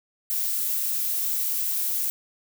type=noise; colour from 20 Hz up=violet; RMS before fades=-26 dBFS; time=0.3-2.1 s; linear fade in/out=0 ms; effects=none